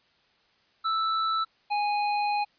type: tone pair in turn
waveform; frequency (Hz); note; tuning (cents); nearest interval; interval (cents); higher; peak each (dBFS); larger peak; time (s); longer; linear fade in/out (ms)
square; 1318.5 / 827.5; E6 / G#5; 0 / -6; minor sixth; 806; first; -25; neither; 0.84-1.45 / 1.7-2.45; second; 20
effects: white hiss -65 dBFS RMS until 2.58 s + resampled to 11025 Hz